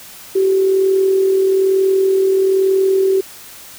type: tone with amplitude modulation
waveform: sine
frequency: 383.8 Hz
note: G4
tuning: 37 cents flat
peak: -9 dBFS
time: 0.35-3.21 s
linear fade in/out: 10 ms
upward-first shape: sine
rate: 41.1 Hz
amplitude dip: 35%
effects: white hiss -37 dBFS RMS until 3.78 s